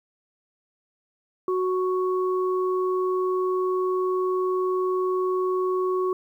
sine tone pair together, 370 / 1110 Hz, F#4 / C#6, 0 / +2 cents, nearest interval octave + perfect fifth, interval 1902 cents, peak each -22 / -29 dBFS, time 1.48-6.13 s, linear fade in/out 2 ms, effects 10-bit

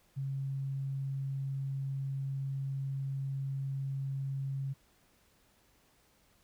sine tone, 136.3 Hz, C#3, 29 cents flat, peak -33 dBFS, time 0.16-4.74 s, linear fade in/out 20 ms, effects pink hiss -68 dBFS RMS until 6.43 s

